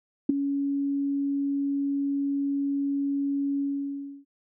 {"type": "tone with ADSR envelope", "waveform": "sine", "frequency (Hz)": 280, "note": "C#4", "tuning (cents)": 18, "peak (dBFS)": -13, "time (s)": [0.29, 4.25], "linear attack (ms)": 6, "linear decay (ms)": 9, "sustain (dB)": -11, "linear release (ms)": 650, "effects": []}